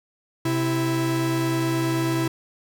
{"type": "tone pair together", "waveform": "45% pulse", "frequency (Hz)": [129.97, 329.6], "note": ["C3", "E4"], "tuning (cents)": [-11, 0], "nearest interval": "octave + major third", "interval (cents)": 1611, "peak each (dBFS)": [-25, -23], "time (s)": [0.45, 2.28], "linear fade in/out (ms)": 5, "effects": []}